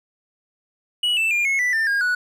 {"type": "tone with pitch steps", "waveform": "triangle", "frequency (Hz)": [2927, 2653, 2405, 2180, 1976.2, 1791.4, 1623.9, 1472], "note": ["F#7", "E7", "D7", "C#7", "B6", "A6", "G#6", "F#6"], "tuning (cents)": [-19, 10, 41, -29, 1, 31, -39, -9], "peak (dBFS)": -16, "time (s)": [1.03, 2.15], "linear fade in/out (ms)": 5, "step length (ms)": 140, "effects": []}